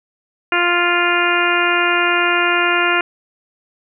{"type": "harmonic tone", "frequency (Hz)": 349.4, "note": "F4", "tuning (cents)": 1, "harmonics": [1, 2, 3, 4, 5, 6, 7, 8], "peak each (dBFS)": [-21, -23, -22, -18, -22, -24, -21, -23], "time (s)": [0.52, 3.01], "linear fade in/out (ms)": 2, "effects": []}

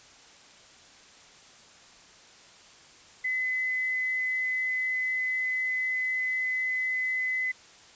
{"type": "tone", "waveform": "sine", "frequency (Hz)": 2024, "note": "B6", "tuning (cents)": 42, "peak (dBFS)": -26, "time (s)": [3.24, 7.52], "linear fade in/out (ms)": 10, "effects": ["white hiss -53 dBFS RMS until 7.95 s", "resampled to 16000 Hz"]}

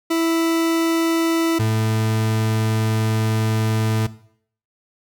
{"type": "tone pair in turn", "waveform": "40% pulse", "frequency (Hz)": [329.6, 109.99], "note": ["E4", "A2"], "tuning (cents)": [0, 0], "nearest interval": "octave + perfect fifth", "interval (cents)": 1900, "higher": "first", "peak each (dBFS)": -16, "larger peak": "neither", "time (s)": [[0.1, 1.59], [1.59, 4.07]], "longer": "second", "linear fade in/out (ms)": 10, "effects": ["noise-tail reverb RT60 0.6 s tail -17 dB re dry"]}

